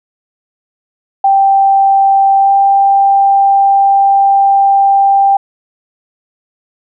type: tone with pitch glide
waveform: sine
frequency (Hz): 784 to 789.9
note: G5 to G5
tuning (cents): 0 to +13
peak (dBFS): -5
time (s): 1.24-5.37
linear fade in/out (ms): 5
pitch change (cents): +13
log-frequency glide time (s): 2.4-2.5
effects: none